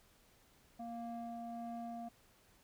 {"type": "ring-modulated tone", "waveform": "triangle", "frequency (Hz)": 233.1, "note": "A#3", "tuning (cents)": 0, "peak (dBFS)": -37, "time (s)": [0.79, 2.09], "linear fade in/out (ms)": 10, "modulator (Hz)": 467, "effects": ["pink hiss -68 dBFS RMS until 2.63 s"]}